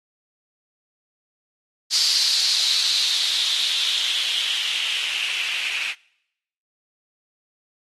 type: noise with low-pass filter sweep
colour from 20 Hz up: violet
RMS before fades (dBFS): -23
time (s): 1.9-5.95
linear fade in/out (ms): 50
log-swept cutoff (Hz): 4700 to 2500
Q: 4.7
effects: noise-tail reverb RT60 0.8 s tail -25 dB re dry + AAC 32 kbps